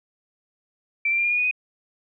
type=tone with pitch steps; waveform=sine; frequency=2337 / 2363 / 2389 / 2415 / 2442 / 2469 / 2496 Hz; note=D7 / D7 / D7 / D7 / D#7 / D#7 / D#7; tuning=-9 / +10 / +29 / +48 / -33 / -14 / +5 cents; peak=-19 dBFS; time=1.05-1.512 s; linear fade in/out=5 ms; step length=66 ms; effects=none